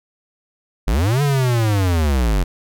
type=linear two-way sweep; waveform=square; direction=up then down; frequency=42.46 to 146.83 to 42.46 Hz; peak=-15 dBFS; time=0.87-2.44 s; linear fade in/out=10 ms; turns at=1.22 s; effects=none